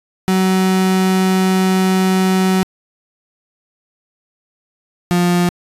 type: tone pair in turn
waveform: 35% pulse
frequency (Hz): 187.8 / 176.16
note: F#3 / F3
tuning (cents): +26 / +15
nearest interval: minor second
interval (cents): 111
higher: first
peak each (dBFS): -10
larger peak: neither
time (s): 0.28-2.63 / 5.11-5.49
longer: first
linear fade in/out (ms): 0
effects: resampled to 32000 Hz